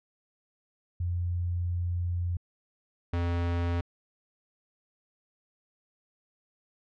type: tone pair in turn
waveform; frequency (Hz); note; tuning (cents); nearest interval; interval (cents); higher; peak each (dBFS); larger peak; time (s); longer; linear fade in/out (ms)
sine / square; 87.7 / 86.19; F2 / F2; +8 / -22; unison; 30; first; -27; neither; 1-2.37 / 3.13-3.81; first; 5
effects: low-pass 3000 Hz 12 dB/octave